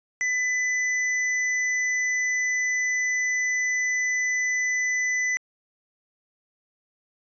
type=tone; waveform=square; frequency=2000 Hz; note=B6; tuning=21 cents sharp; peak=-23 dBFS; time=0.21-5.37 s; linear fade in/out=0 ms; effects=resampled to 16000 Hz